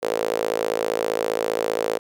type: tone with high-pass filter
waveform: sawtooth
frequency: 55.1 Hz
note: A1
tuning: 3 cents sharp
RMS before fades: -24 dBFS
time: 0.02-1.99 s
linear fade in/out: 20 ms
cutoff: 480 Hz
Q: 4.9
effects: none